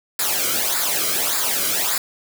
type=noise with flanger; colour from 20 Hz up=white; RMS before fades=-21 dBFS; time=0.19-1.98 s; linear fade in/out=2 ms; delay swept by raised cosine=0.33 to 1.14 ms; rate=1.7 Hz; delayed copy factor=-0.7; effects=none